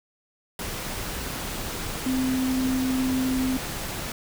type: tone in noise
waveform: sine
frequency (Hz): 259.2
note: C4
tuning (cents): -16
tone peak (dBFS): -22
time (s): 2.06-3.57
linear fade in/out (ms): 2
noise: pink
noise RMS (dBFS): -32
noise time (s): 0.59-4.12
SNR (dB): +7
effects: none